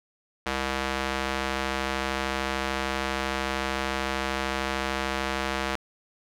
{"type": "tone with band-pass filter", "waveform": "square", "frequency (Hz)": 66.6, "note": "C2", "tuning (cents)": 31, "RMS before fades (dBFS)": -29, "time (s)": [0.46, 5.76], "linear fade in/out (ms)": 5, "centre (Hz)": 1900, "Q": 0.55, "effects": []}